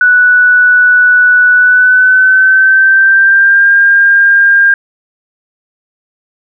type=tone with pitch glide; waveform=sine; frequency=1480 to 1604.7 Hz; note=F#6 to G6; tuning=0 to +40 cents; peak=-3 dBFS; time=0.01-4.74 s; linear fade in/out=2 ms; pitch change=+140 cents; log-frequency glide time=1.54-3.71 s; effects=none